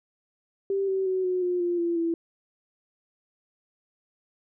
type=tone with pitch steps; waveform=sine; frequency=392 / 383 / 374.3 / 365.7 / 357.4 / 349.2 / 341.3 / 333.5 Hz; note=G4 / G4 / F#4 / F#4 / F4 / F4 / F4 / E4; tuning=0 / -40 / +20 / -20 / +40 / 0 / -40 / +20 cents; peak=-23 dBFS; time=0.7-2.14 s; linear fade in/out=2 ms; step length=180 ms; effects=none